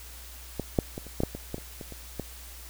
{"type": "clicks", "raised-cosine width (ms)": 2, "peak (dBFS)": [-16, -8, -21, -30, -14, -11, -22, -18, -26, -25, -28, -18], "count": 12, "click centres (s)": [0.597, 0.788, 0.979, 1.067, 1.204, 1.235, 1.35, 1.544, 1.582, 1.812, 1.923, 2.197], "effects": ["added 60 Hz sine -45 dBFS peak until 2.69 s", "white hiss -47 dBFS RMS until 2.69 s"]}